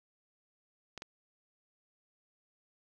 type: clicks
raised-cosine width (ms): 0.2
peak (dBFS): -25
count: 2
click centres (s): 0.977 / 1.021
effects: none